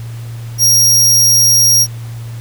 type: tone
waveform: sawtooth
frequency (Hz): 5630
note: F8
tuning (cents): +13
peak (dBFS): -4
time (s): 0.58-1.87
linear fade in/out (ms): 50
effects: added 116 Hz sine -23 dBFS peak until 2.4 s + pink hiss -39 dBFS RMS until 2.4 s